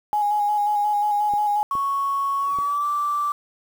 sine tone with vibrato, 830.6 Hz, G#5, in tune, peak -18 dBFS, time 0.13-1.63 s, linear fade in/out 0 ms, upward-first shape square, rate 5.6 Hz, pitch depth 17 cents each way
clicks, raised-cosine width 2 ms, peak -24 dBFS, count 3, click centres 1.337 / 1.753 / 2.587 s
sine tone with pitch glide, 1108.7 to 1169.2 Hz, C#6 to D6, 0 to -8 cents, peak -20 dBFS, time 1.71-3.32 s, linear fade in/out 2 ms, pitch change +92 cents, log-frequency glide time 2.39-2.86 s
effects 7-bit

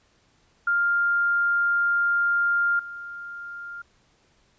sine tone with level steps, 1400 Hz, F6, 4 cents sharp, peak -19 / -34 dBFS, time 0.67-3.82 s, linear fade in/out 5 ms, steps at 2.79 s, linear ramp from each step 5 ms, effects pink hiss -63 dBFS RMS until 4.58 s + resampled to 16000 Hz

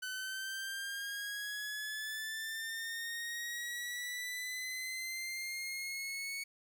sawtooth linear sweep, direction up, 1505 to 2223 Hz, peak -35 dBFS, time 0.02-6.44 s, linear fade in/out 10 ms, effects 11-bit

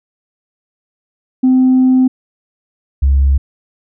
sine tone pair in turn, 257.6 / 68.51 Hz, C4 / C#2, -27 / -20 cents, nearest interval octave + major seventh, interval 2293 cents, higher first, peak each -5 / -6 dBFS, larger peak first, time 1.43-2.08 / 3.02-3.38 s, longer first, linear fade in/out 10 ms, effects tanh soft clip ceiling -4 dBFS

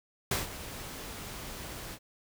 pink noise with ADSR envelope, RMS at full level -28 dBFS, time 0.31-1.99 s, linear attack 4 ms, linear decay 150 ms, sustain -14 dB, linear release 60 ms, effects none

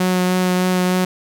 sawtooth tone with vibrato, 182.7 Hz, F#3, 22 cents flat, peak -11 dBFS, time 0-1.05 s, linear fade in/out 5 ms, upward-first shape sine, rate 3.3 Hz, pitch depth 11 cents each way, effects none

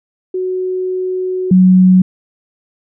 sine tone pair in turn, 370 / 185 Hz, F#4 / F#3, 0 / 0 cents, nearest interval octave, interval 1200 cents, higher first, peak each -15 / -4 dBFS, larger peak second, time 0.34-1.51 / 1.51-2.02 s, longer first, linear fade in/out 5 ms, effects none

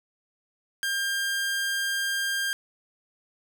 sawtooth tone pair in turn, 1600 / 1600 Hz, G6 / G6, +35 / +35 cents, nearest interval unison, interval 0 cents, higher neither, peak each -22 dBFS, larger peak neither, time 0.83-1.96 / 1.96-2.53 s, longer first, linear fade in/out 0 ms, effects none

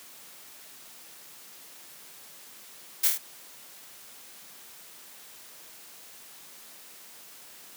blue noise with echo, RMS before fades -22 dBFS, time 3.03-3.08 s, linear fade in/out 10 ms, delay 25 ms, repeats 4, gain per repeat -3 dB, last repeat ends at 3.18 s, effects white hiss -49 dBFS RMS until 7.76 s + high-pass 150 Hz 12 dB/octave

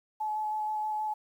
sine tone with vibrato, 856 Hz, A5, 48 cents flat, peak -29 dBFS, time 0.2-1.14 s, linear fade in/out 10 ms, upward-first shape square, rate 6.3 Hz, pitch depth 9 cents each way, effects 10-bit

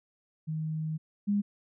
sine tone pair in turn, 157 / 203.7 Hz, D#3 / G#3, +16 / -33 cents, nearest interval perfect fourth, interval 451 cents, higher second, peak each -30 / -24 dBFS, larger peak second, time 0.47-0.98 / 1.27-1.42 s, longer first, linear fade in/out 20 ms, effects none

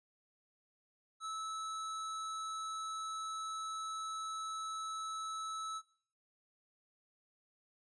square tone, 1304 Hz, E6, 19 cents flat, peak -40 dBFS, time 1.2-5.82 s, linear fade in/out 50 ms, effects noise-tail reverb RT60 0.5 s tail -17 dB re dry + resampled to 22050 Hz

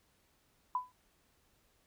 sine tone with exponential decay, 1000 Hz, B5, 21 cents sharp, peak -27 dBFS, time 0.75-0.92 s, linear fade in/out 2 ms, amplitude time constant 35 ms, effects pink hiss -72 dBFS RMS until 1.86 s

